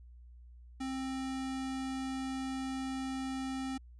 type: tone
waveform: square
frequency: 264.1 Hz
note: C4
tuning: 16 cents sharp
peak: -36 dBFS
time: 0.8-3.78 s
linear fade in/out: 10 ms
effects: added 60 Hz sine -51 dBFS peak until 3.99 s + resampled to 22050 Hz